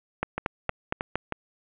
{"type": "two click trains", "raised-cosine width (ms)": 0.5, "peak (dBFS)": [-13, -10], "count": [4, 5], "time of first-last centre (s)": [[0.38, 1.323], [0.23, 1.156]], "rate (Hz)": [3.18, 4.32], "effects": ["resampled to 8000 Hz", "7-bit"]}